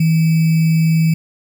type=tone with sample-and-hold; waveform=sine; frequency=161.7 Hz; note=E3; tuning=33 cents flat; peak=-10 dBFS; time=0-1.14 s; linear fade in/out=5 ms; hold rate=2450 Hz; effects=none